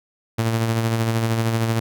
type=tone with tremolo; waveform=sawtooth; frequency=113.7 Hz; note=A#2; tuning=43 cents flat; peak=-13 dBFS; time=0.38-1.8 s; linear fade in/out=10 ms; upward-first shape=sine; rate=13 Hz; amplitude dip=40%; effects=none